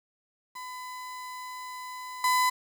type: tone with level steps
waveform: 35% pulse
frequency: 1006 Hz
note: B5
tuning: 32 cents sharp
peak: -36 / -20 dBFS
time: 0.55-2.5 s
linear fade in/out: 10 ms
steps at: 2.24 s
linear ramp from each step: 2 ms
effects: 9-bit